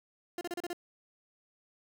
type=tone bursts; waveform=30% pulse; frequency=349.2 Hz; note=F4; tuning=in tune; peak=-32 dBFS; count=6; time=0.38-0.731 s; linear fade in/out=2 ms; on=31 ms; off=33 ms; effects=none